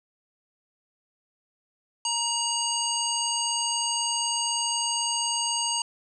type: harmonic tone with a mistuned harmonic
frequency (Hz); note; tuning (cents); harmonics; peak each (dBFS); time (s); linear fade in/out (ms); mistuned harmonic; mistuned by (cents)
934; A#5; +3; 1 / 3 / 5 / 7 / 9; -31 / -31 / -31 / -31 / -31; 2.05-5.82; 2; 3; +36
effects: none